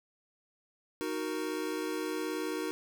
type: chord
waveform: square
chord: D# minor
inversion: none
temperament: equal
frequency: 311.1 / 370 / 466.2 Hz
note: D#4 / F#4 / A#4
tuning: 0 / 0 / 0 cents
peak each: -37 / -38 / -39 dBFS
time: 1.01-2.71 s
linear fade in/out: 0 ms
effects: none